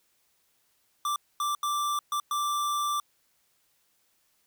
square tone bursts at uneven times, 1174.7 Hz, D6, in tune, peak -27 dBFS, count 5, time 1.05-1.16 / 1.4-1.55 / 1.63-1.99 / 2.12-2.2 / 2.31-3 s, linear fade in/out 2 ms, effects white hiss -70 dBFS RMS until 4.46 s

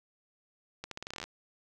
accelerating click train, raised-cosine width 0.2 ms, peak -22 dBFS, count 13, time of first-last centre 0.84-1.24 s, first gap 73 ms, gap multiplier 0.84, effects none

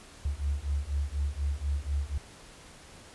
sine beating tone pair, 69.3 / 73.4 Hz, C#2 / D2, 0 / 0 cents, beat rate 4.1 Hz, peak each -31 / -31 dBFS, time 0.25-2.18 s, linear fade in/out 5 ms, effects pink hiss -51 dBFS RMS until 3.14 s + resampled to 24000 Hz

